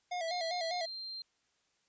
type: tone with vibrato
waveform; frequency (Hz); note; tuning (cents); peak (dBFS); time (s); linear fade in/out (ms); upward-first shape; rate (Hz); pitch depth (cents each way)
square; 686; F5; -31; -35; 0.11-0.86; 10; square; 5; 75
type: tone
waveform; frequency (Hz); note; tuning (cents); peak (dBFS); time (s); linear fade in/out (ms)
sine; 4167; C8; -8; -40; 0.28-1.22; 2
effects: white hiss -75 dBFS RMS until 1.88 s + resampled to 16000 Hz